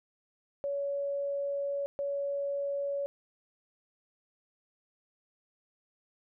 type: tone bursts at uneven times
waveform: sine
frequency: 563 Hz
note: C#5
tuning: 27 cents sharp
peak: -30 dBFS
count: 2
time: 0.64-1.86 / 1.99-3.06 s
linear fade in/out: 0 ms
effects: none